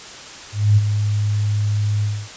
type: tone with ADSR envelope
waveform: sine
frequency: 104.3 Hz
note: G#2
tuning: 8 cents sharp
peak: -8 dBFS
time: 0.52-2.29 s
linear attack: 250 ms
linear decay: 30 ms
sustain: -8 dB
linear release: 260 ms
effects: white hiss -36 dBFS RMS until 2.36 s + resampled to 16000 Hz